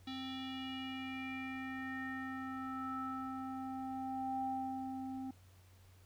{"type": "tone with low-pass filter sweep", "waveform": "square", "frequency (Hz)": 262.8, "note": "C4", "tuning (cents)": 8, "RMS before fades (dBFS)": -42, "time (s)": [0.07, 5.31], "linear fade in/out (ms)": 5, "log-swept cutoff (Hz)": [3700, 580], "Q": 6.3, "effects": ["added 92 Hz sine -60 dBFS peak until 6.05 s", "pink hiss -68 dBFS RMS until 6.05 s"]}